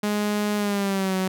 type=tone with pitch glide; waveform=sawtooth; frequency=208.2 to 187.64 Hz; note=G#3 to F#3; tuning=+5 to +25 cents; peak=-18 dBFS; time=0.03-1.28 s; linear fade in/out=5 ms; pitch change=-180 cents; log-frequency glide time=0.56-1.16 s; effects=none